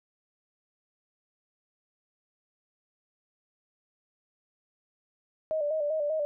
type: tone with vibrato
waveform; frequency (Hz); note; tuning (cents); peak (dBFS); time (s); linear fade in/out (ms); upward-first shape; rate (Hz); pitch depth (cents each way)
sine; 607; D#5; -43; -26; 5.51-6.25; 0; square; 5.1; 62
effects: none